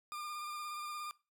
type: tone with vibrato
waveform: 40% pulse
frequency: 1203 Hz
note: D6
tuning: 41 cents sharp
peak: -40 dBFS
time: 0.12-1.11 s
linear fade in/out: 0 ms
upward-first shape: square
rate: 17 Hz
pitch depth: 17 cents each way
effects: noise-tail reverb RT60 0.3 s tail -20 dB re dry